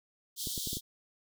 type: high-pass noise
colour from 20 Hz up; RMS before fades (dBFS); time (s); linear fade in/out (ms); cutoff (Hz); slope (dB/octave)
pink; -37; 0.36-0.81; 50; 3200; 96
type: clicks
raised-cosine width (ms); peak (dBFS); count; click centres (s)
3; -27; 5; 0.472 / 0.578 / 0.673 / 0.731 / 0.77
effects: none